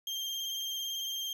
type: tone with vibrato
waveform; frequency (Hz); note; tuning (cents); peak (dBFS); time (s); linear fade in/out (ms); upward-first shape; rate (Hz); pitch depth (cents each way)
35% pulse; 3184; G7; +26; -32; 0.07-1.33; 2; sine; 18; 23
effects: none